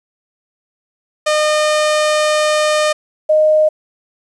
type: tone pair in turn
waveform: sawtooth / sine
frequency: 609 / 617.5 Hz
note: D#5 / D#5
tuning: -37 / -13 cents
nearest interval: unison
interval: 24 cents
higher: second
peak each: -8 dBFS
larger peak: neither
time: 1.26-2.93 / 3.29-3.69 s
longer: first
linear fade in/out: 10 ms
effects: resampled to 22050 Hz + 8-bit